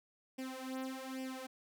sawtooth tone with flanger, 261.6 Hz, C4, in tune, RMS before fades -43 dBFS, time 0.38-1.47 s, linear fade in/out 10 ms, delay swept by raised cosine 0.37 to 3.77 ms, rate 1.2 Hz, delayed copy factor +0.85, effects none

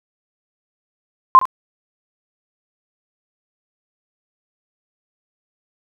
sine tone with echo, 1046.5 Hz, C6, in tune, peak -3 dBFS, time 1.35-1.39 s, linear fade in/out 0 ms, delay 64 ms, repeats 1, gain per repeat -14 dB, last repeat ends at 1.454 s, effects none

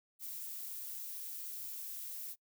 violet noise, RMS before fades -44 dBFS, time 0.19-2.36 s, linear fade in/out 50 ms, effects noise-tail reverb RT60 0.1 s tail -24 dB re dry

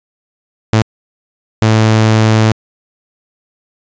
sawtooth tone bursts at uneven times, 110 Hz, A2, in tune, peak -3 dBFS, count 2, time 0.73-0.82 / 1.62-2.52 s, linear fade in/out 0 ms, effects resampled to 16000 Hz

